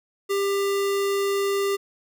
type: tone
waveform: square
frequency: 397.4 Hz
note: G4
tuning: 24 cents sharp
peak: -22 dBFS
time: 0.29-1.77 s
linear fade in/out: 20 ms
effects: none